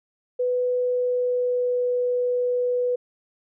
sine tone with pitch glide, 496.8 to 493.4 Hz, B4 to B4, +10 to -2 cents, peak -20 dBFS, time 0.39-2.96 s, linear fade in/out 10 ms, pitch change -12 cents, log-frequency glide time 0.73-1.86 s, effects none

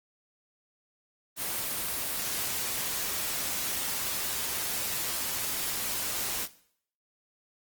white noise, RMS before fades -32 dBFS, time 1.36-6.48 s, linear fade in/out 50 ms, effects noise-tail reverb RT60 0.6 s tail -17 dB re dry + Opus 24 kbps

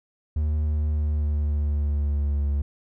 triangle tone with pitch glide, 76 to 71.32 Hz, D#2 to C#2, -40 to +50 cents, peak -19 dBFS, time 0.36-2.62 s, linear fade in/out 5 ms, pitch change -110 cents, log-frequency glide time 0.64-2.5 s, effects none

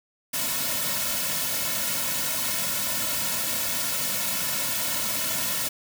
white noise with comb filter, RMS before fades -27 dBFS, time 0.33-5.69 s, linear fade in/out 10 ms, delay 2.5 ms, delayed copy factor -0.9, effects none

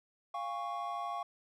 triangle chord, Db major, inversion first, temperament equal with one note detuned, 698.5 / 811.2 / 1108.7 Hz, F5 / Ab5 / Db6, 0 / -41 / 0 cents, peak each -38 / -40 / -37 dBFS, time 0.34-1.23 s, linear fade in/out 5 ms, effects none

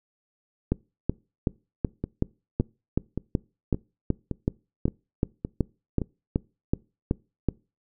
two click trains, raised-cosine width 3 ms, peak -9 / -15 dBFS, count 19 / 8, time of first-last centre 0.72-7.487 / 2.04-6.017 s, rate 2.66 / 1.76 Hz, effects noise-tail reverb RT60 0.3 s tail -24 dB re dry

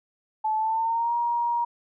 sine tone with pitch glide, 868 to 946.6 Hz, A5 to A#5, -24 to +26 cents, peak -22 dBFS, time 0.44-1.65 s, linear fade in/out 10 ms, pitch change +150 cents, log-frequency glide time 0.56-1.14 s, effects none

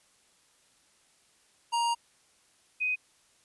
square / sine tone pair in turn, 938 / 2504 Hz, A#5 / D#7, +11 / +10 cents, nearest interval octave + perfect fourth, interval 1699 cents, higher second, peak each -26 dBFS, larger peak neither, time 1.72-1.95 / 2.8-2.96 s, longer first, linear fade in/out 20 ms, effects white hiss -65 dBFS RMS until 3.44 s + resampled to 24000 Hz

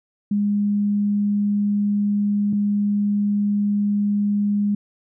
sine tone pair in turn, 204.9 / 204.9 Hz, G#3 / G#3, -23 / -23 cents, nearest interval unison, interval 0 cents, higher neither, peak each -17 dBFS, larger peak neither, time 0.31-2.53 / 2.53-4.75 s, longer neither, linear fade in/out 5 ms, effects none

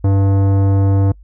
sine tone with tanh clipping, 98 Hz, G2, in tune, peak -12 dBFS, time 0.04-1.12 s, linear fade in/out 5 ms, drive 16 dB, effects noise-tail reverb RT60 0.1 s tail -26 dB re dry + added 50 Hz sine -38 dBFS peak until 1.23 s

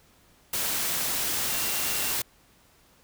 sine tone in noise, 2758 Hz, F7, 22 cents flat, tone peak -39 dBFS, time 1.5-2.13 s, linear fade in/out 5 ms, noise white, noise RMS -28 dBFS, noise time 0.53-2.22 s, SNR -14 dB, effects pink hiss -60 dBFS RMS until 3.03 s

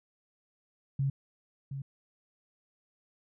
sine tone with echo, 137.2 Hz, C#3, 17 cents flat, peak -26 dBFS, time 0.99-1.1 s, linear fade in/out 5 ms, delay 720 ms, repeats 1, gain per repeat -9 dB, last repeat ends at 1.82 s, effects none

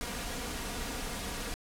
pink noise with comb filter, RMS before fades -37 dBFS, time 0.01-1.54 s, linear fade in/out 0 ms, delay 4.2 ms, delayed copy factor +0.5, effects low-pass 12000 Hz 12 dB/octave

